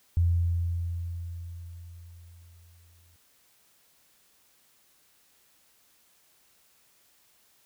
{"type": "tone with exponential decay", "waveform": "sine", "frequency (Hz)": 85.7, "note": "F2", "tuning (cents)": -32, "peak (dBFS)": -19, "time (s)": [0.17, 3.16], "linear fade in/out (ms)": 0, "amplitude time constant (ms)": 650, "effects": ["white hiss -64 dBFS RMS until 7.65 s"]}